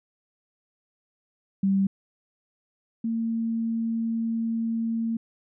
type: tone pair in turn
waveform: sine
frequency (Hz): 194.9 / 227.6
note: G3 / A#3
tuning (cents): -10 / -41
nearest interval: minor third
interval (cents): 269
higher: second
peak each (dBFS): -19 / -24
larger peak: first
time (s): 1.63-1.87 / 3.04-5.17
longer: second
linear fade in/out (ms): 5
effects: none